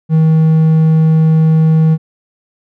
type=tone; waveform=triangle; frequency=159.1 Hz; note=D#3; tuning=39 cents sharp; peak=-4 dBFS; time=0.09-1.98 s; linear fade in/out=50 ms; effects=none